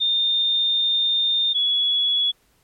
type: tone pair in turn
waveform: sine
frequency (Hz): 3628 / 3378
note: A#7 / G#7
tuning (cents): -48 / +29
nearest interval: minor second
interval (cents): 123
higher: first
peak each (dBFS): -17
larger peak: neither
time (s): 0-1.54 / 1.54-2.32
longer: first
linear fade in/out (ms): 20
effects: pink hiss -62 dBFS RMS until 2.63 s + MP3 64 kbps